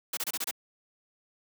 white noise bursts, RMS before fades -32 dBFS, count 6, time 0.13-0.511 s, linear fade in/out 5 ms, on 41 ms, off 27 ms, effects high-pass 200 Hz 12 dB/octave

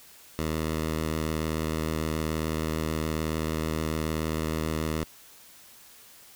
10% pulse tone with vibrato, 78.9 Hz, D#2, 25 cents sharp, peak -19 dBFS, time 0.39-5.04 s, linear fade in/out 0 ms, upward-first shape sine, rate 6.8 Hz, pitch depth 14 cents each way, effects white hiss -52 dBFS RMS until 6.35 s

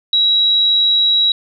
sine tone, 3873 Hz, B7, 35 cents flat, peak -10 dBFS, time 0.13-1.32 s, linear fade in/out 2 ms, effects none

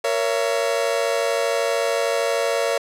40% pulse chord, A# diminished, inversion none, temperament just, 466.2 / 559.4 / 671.3 Hz, A#4 / C#5 / E5, 0 / +16 / +31 cents, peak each -23 / -22 / -24 dBFS, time 0.04-2.78 s, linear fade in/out 5 ms, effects low-pass 11000 Hz 12 dB/octave

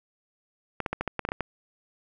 clicks, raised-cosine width 0.5 ms, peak -13 dBFS, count 10, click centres 0.803 / 0.862 / 0.93 / 1.01 / 1.077 / 1.193 / 1.251 / 1.289 / 1.319 / 1.407 s, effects none

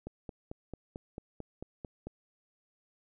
click train, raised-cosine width 2 ms, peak -27 dBFS, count 10, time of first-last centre 0.07-2.07 s, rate 4.5 Hz, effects none

